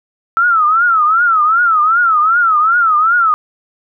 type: tone with vibrato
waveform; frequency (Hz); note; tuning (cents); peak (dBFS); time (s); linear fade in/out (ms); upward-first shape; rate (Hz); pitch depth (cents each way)
sine; 1318.5; E6; 0; -8; 0.37-3.34; 0; triangle; 2.6; 180
effects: none